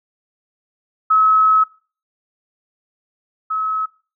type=tone pair in turn; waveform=sine; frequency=1287 / 1287 Hz; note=E6 / E6; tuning=-42 / -42 cents; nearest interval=unison; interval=0 cents; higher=neither; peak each=-10 / -18 dBFS; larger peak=first; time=1.1-1.64 / 3.5-3.86 s; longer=first; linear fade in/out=10 ms; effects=noise-tail reverb RT60 0.4 s tail -21 dB re dry